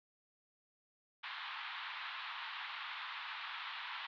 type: band-pass noise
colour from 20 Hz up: pink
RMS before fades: -45 dBFS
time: 1.23-4.07 s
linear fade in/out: 10 ms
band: 900 to 3900 Hz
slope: 48 dB/octave
effects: none